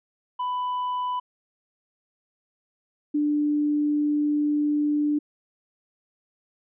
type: tone pair in turn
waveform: triangle / sine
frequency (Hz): 995 / 295.8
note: B5 / D4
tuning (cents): +13 / +13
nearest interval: octave + major sixth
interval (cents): 2100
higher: first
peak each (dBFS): -23 / -20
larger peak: second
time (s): 0.39-1.2 / 3.14-5.19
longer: second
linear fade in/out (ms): 10
effects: resampled to 8000 Hz